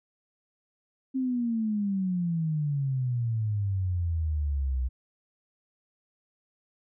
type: exponential sweep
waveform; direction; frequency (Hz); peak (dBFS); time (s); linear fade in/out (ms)
sine; down; 266.6 to 61.74; -25; 1.14-4.89; 20
effects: none